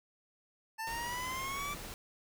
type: exponential sweep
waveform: 25% pulse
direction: up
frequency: 880 to 1174.7 Hz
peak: -33 dBFS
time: 0.78-1.75 s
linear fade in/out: 20 ms
type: noise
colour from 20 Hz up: pink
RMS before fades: -45 dBFS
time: 0.87-1.94 s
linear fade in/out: 0 ms
effects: none